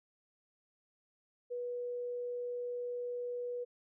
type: tone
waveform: sine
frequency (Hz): 487.5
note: B4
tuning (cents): -23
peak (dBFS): -36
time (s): 1.5-3.65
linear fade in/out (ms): 20
effects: none